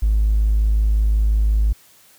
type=tone; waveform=triangle; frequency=52.8 Hz; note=G#1; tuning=29 cents sharp; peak=-10 dBFS; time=0.02-1.73 s; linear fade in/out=10 ms; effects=tanh soft clip ceiling -10 dBFS + white hiss -51 dBFS RMS until 2.18 s

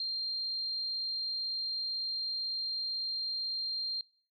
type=tone; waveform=sine; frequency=4186 Hz; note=C8; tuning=in tune; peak=-32 dBFS; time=0-4.01 s; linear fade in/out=2 ms; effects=noise-tail reverb RT60 0.5 s tail -24 dB re dry

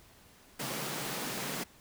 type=high-pass noise; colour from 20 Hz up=pink; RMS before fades=-37 dBFS; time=0.59-1.64 s; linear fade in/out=10 ms; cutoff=130 Hz; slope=96 dB/octave; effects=pink hiss -59 dBFS RMS until 1.8 s

